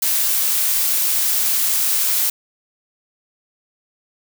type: noise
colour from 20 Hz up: blue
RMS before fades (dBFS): -18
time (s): 0.02-2.3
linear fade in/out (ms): 5
effects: none